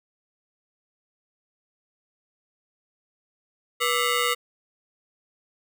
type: ring-modulated tone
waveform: 15% pulse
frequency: 830.6 Hz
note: G#5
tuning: in tune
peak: -12 dBFS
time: 3.8-4.35 s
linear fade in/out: 20 ms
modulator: 345 Hz
effects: none